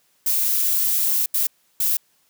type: noise bursts at uneven times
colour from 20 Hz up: violet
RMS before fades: -20 dBFS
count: 3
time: 0.26-1.26 / 1.34-1.47 / 1.8-1.97 s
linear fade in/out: 5 ms
effects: white hiss -63 dBFS RMS until 2.29 s + high-pass 80 Hz 12 dB/octave